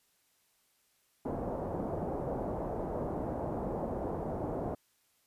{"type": "low-pass noise", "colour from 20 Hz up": "white", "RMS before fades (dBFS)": -36, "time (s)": [1.25, 4.75], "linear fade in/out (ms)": 5, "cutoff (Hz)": 720, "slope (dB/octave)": 24, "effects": ["white hiss -72 dBFS RMS until 5.26 s", "resampled to 32000 Hz"]}